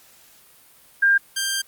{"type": "tone pair in turn", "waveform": ["sine", "10% pulse"], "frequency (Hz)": [1600, 1584.4], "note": ["G6", "G6"], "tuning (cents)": [35, 18], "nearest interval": "unison", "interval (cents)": 17, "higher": "first", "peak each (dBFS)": -13, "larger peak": "neither", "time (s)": [[1.02, 1.18], [1.36, 1.62]], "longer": "second", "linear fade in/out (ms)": 10, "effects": ["white hiss -52 dBFS RMS until 1.67 s", "Opus 48 kbps"]}